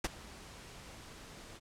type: noise with ADSR envelope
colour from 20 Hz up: pink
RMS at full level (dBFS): -30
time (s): 0.04-1.6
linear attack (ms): 6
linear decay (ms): 28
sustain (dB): -21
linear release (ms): 35
effects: low-pass 9000 Hz 12 dB/octave